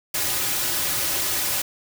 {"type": "noise with comb filter", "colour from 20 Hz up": "white", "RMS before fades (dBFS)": -24, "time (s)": [0.14, 1.62], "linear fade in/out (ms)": 5, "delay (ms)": 4.4, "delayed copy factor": -0.65, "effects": []}